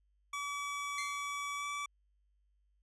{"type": "tone with pitch glide", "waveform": "25% pulse", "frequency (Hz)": [1144, 1153.3], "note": ["D6", "D6"], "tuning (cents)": [-46, -32], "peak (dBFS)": -33, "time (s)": [0.33, 1.86], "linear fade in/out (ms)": 5, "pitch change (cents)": 14, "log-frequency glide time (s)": [1.57, 1.65]}
{"type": "tone with exponential decay", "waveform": "sawtooth", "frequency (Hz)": 2093, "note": "C7", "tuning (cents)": 0, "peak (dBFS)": -33, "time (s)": [0.98, 1.38], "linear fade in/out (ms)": 2, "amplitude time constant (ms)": 85}
{"effects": ["added 50 Hz sine -70 dBFS peak until 2.82 s", "resampled to 24000 Hz"]}